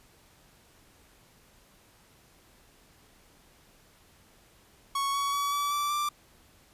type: tone with pitch steps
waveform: 45% pulse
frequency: 1108.7 / 1122.2 / 1135.9 / 1149.8 / 1163.8 / 1178 Hz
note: C#6 / C#6 / C#6 / D6 / D6 / D6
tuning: 0 / +21 / +42 / -37 / -16 / +5 cents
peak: -27 dBFS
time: 4.95-6.09 s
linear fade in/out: 5 ms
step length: 190 ms
effects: pink hiss -60 dBFS RMS until 6.73 s + resampled to 32000 Hz